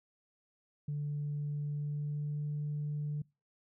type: tone with pitch glide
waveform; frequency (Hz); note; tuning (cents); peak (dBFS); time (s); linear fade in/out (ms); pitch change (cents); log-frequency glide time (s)
sine; 146.5 to 148.03; D3 to D3; -4 to +14; -32; 0.88-3.22; 5; +18; 1.72-2.47
effects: noise-tail reverb RT60 0.3 s tail -26 dB re dry + tanh soft clip ceiling -30 dBFS